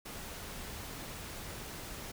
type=noise; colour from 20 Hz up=pink; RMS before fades=-44 dBFS; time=0.05-2.12 s; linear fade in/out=10 ms; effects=none